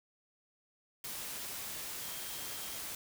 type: tone in noise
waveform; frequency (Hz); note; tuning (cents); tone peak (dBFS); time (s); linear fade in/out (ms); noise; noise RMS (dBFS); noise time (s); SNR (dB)
sine; 3212; G7; +41; -53; 2.02-2.78; 2; white; -42; 1.04-2.95; -14
effects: none